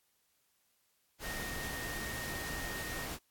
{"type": "tone in noise", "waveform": "sine", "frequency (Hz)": 1852, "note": "A#6", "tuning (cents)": -12, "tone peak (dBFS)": -42, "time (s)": [1.22, 3.08], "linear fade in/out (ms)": 50, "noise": "pink", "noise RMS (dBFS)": -41, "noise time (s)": [1.19, 3.19], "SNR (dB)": -4, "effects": ["white hiss -75 dBFS RMS until 3.3 s", "AAC 64 kbps"]}